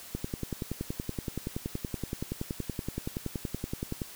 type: click train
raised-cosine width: 3 ms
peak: -19 dBFS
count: 42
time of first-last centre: 0.15-4.018 s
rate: 10.6 Hz
effects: white hiss -47 dBFS RMS until 4.15 s